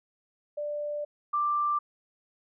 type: tone pair in turn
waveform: sine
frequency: 590 / 1180 Hz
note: D5 / D6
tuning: +8 / +8 cents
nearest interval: octave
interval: 1200 cents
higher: second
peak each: -30 / -24 dBFS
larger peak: second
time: 0.57-1.05 / 1.33-1.79 s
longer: first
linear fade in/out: 10 ms
effects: none